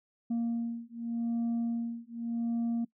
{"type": "beating tone pair", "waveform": "sine", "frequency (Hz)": [232.7, 233.55], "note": ["A#3", "A#3"], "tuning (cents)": [-3, 3], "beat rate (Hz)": 0.85, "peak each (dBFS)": -31, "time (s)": [0.3, 2.85], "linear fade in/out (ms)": 10, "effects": ["noise-tail reverb RT60 0.1 s tail -22 dB re dry", "tanh soft clip ceiling -27 dBFS"]}